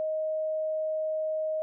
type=tone; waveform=sine; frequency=626 Hz; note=D#5; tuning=10 cents sharp; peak=-27 dBFS; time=0-1.62 s; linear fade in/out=0 ms; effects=none